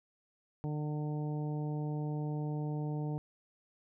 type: harmonic tone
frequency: 150 Hz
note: D3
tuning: 37 cents sharp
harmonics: 1 / 2 / 3 / 4 / 5 / 6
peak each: -34 / -41 / -45 / -51 / -49 / -52 dBFS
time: 0.64-3.18 s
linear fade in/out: 0 ms
effects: none